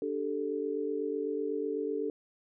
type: chord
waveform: sine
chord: D suspended fourth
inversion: none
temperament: equal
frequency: 293.7 / 392 / 440 Hz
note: D4 / G4 / A4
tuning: 0 / 0 / 0 cents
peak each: -36 / -36 / -33 dBFS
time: 0.02-2.1 s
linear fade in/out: 2 ms
effects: none